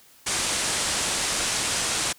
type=low-pass noise; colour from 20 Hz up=white; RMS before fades=-26 dBFS; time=0.26-2.13 s; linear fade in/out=10 ms; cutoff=9600 Hz; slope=48 dB/octave; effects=white hiss -54 dBFS RMS until 2.18 s